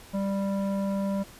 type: tone with low-pass filter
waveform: square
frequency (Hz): 196.8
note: G3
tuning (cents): +7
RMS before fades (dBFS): -28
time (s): 0.13-1.24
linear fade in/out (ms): 20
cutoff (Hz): 800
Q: 1.5
effects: pink hiss -49 dBFS RMS until 1.39 s + resampled to 32000 Hz